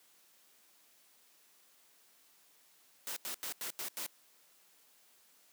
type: noise bursts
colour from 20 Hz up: white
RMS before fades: -40 dBFS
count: 6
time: 3.07-4.064 s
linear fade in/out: 0 ms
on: 94 ms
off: 86 ms
effects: white hiss -66 dBFS RMS until 5.52 s + high-pass 200 Hz 12 dB/octave